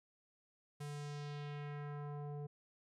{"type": "tone with low-pass filter sweep", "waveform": "square", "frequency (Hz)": 146, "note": "D3", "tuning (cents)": -10, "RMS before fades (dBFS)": -45, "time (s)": [0.8, 2.47], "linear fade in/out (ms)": 10, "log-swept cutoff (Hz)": [11000, 550], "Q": 1.4, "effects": []}